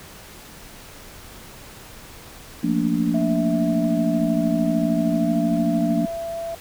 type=chord; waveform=sine; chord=Bb major seventh; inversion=second; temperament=equal with one note detuned; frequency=174.61 / 220 / 233.1 / 291.1 Hz; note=F3 / A3 / Bb3 / D4; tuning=0 / 0 / 0 / -15 cents; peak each=-24 / -27 / -22 / -23 dBFS; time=2.63-6.06 s; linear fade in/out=10 ms
type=tone with pitch glide; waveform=sine; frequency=655 to 669.1 Hz; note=E5 to E5; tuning=-11 to +26 cents; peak=-26 dBFS; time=3.14-6.55 s; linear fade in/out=5 ms; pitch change=+37 cents; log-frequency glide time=5.11-5.34 s
effects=pink hiss -42 dBFS RMS until 6.6 s

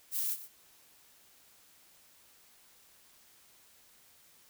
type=noise with echo; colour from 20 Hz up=violet; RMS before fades=-33 dBFS; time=0.11-0.37 s; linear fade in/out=50 ms; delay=120 ms; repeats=1; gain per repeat=-14 dB; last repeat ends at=0.49 s; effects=white hiss -62 dBFS RMS until 4.49 s

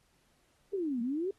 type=exponential two-way sweep; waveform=sine; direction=down then up; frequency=415.3 to 226.6 to 405.2 Hz; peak=-30 dBFS; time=0.73-1.31 s; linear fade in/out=5 ms; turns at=1.01 s; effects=pink hiss -71 dBFS RMS until 1.38 s + AAC 32 kbps

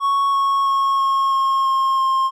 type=tone with pitch steps; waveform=triangle; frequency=1108.7 / 1101 / 1093.4 / 1085.9 / 1078.4 / 1070.9 / 1063.5 Hz; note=C#6 / C#6 / C#6 / C#6 / C#6 / C6 / C6; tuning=0 / -12 / -24 / -36 / -48 / +40 / +28 cents; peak=-13 dBFS; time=0-2.31 s; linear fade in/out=50 ms; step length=330 ms; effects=none

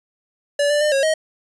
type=tone with pitch steps; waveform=square; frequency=576 / 588 / 602 / 546 / 630 Hz; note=D5 / D5 / D5 / C#5 / D#5; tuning=-34 / +2 / +43 / -26 / +21 cents; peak=-16 dBFS; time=0.59-1.14 s; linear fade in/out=5 ms; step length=110 ms; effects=resampled to 24000 Hz

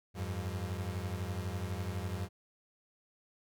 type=beating tone pair; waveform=35% pulse; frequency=88.4 / 100.4 Hz; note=F2 / G2; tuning=+22 / +42 cents; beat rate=12 Hz; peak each=-36 / -37 dBFS; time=0.14-2.29 s; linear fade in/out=50 ms; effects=none

